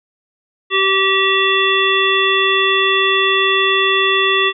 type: harmonic tone with a mistuned harmonic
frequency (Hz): 386.5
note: G4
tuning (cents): -24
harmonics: 1 / 3 / 5 / 7 / 9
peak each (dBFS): -18 / -18 / -18 / -18 / -18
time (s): 0.7-4.53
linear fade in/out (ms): 50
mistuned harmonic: 9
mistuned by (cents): -18
effects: none